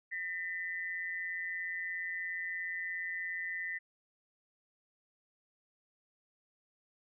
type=tone pair together; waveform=sine; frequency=1813 / 1990 Hz; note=A#6 / B6; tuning=-49 / +13 cents; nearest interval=major second; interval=162 cents; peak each=-39 / -38 dBFS; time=0.11-3.79 s; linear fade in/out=20 ms; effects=none